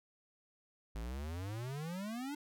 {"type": "exponential sweep", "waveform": "square", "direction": "up", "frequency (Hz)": [51.91, 300], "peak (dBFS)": -40, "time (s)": [0.95, 2.35], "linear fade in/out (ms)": 5, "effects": []}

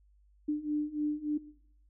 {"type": "beating tone pair", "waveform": "sine", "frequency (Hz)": [296.8, 300.2], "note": ["D4", "D4"], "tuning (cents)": [18, 38], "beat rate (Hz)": 3.4, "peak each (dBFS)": [-34, -31], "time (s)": [0.48, 1.38], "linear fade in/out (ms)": 10, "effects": ["noise-tail reverb RT60 0.6 s tail -17 dB re dry", "added 50 Hz sine -61 dBFS peak until 1.89 s"]}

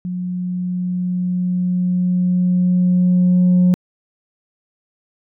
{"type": "tone with level ramp", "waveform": "sine", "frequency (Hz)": 180.3, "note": "F#3", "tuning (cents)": -45, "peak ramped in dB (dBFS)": [-21, -7], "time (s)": [0.05, 3.74], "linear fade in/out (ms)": 0, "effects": ["tanh soft clip ceiling -8 dBFS"]}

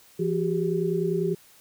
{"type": "tone cluster", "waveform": "sine", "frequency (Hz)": [169.5, 372.9, 403], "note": ["E3", "F#4", "G4"], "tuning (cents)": [49, 14, 48], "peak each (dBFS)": -27, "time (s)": [0.19, 1.35], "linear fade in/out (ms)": 10, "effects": ["white hiss -55 dBFS RMS until 1.6 s"]}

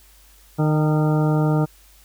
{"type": "harmonic tone with a mistuned harmonic", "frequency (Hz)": 153.1, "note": "D#3", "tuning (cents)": -28, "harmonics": [1, 2, 3, 4, 5, 6, 8, 9], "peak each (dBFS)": [-17, -23, -27, -29, -31, -33, -35, -36], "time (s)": [0.58, 1.66], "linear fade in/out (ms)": 20, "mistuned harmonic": 5, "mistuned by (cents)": 29, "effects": ["added 50 Hz sine -51 dBFS peak until 2.04 s", "white hiss -53 dBFS RMS until 2.04 s"]}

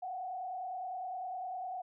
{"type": "tone with frequency modulation", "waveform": "sine", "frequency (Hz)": 739, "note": "F#5", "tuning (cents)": -2, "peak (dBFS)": -37, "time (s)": [0.02, 1.82], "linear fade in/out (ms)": 10, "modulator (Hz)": 29.9, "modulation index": 0.94, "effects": []}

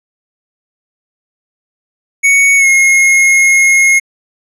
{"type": "tone with pitch glide", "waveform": "square", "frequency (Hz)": [2227, 2156], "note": ["C#7", "C#7"], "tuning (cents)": [7, -49], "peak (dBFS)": -6, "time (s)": [2.23, 4], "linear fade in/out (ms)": 20, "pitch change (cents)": -56, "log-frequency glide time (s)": [2.57, 2.67], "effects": ["low-pass 11000 Hz 12 dB/octave"]}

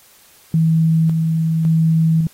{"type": "tone with tremolo", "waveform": "sine", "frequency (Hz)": 161.7, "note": "E3", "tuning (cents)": -33, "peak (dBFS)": -11, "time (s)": [0.54, 2.27], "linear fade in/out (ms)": 2, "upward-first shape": "square", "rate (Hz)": 0.9, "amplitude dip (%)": 30, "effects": ["white hiss -49 dBFS RMS until 2.33 s", "AAC 48 kbps"]}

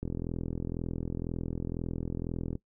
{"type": "click train", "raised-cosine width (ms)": 3, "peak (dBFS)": -21, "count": 107, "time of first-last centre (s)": [0.03, 2.554], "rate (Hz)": 42, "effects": ["noise-tail reverb RT60 0.1 s tail -20 dB re dry"]}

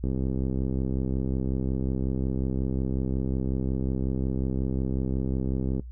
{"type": "click train", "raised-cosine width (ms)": 3, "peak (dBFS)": -16, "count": 378, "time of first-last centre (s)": [0.04, 5.796], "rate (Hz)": 65.5, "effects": ["noise-tail reverb RT60 0.1 s tail -18 dB re dry", "added 60 Hz sine -37 dBFS peak until 5.91 s"]}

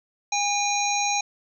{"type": "harmonic tone with a mistuned harmonic", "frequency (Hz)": 812, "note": "G#5", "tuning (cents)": -39, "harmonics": [1, 3, 5, 7, 8], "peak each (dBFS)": [-25, -28, -30, -32, -28], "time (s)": [0.32, 1.21], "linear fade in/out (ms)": 5, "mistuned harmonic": 5, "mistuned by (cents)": -34, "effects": []}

